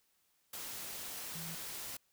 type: tone in noise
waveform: sine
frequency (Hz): 164.3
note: E3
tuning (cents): -5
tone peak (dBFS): -46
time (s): 1.35-1.55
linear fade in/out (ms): 5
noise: white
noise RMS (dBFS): -44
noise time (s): 0.53-1.97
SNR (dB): -5
effects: white hiss -75 dBFS RMS until 2.12 s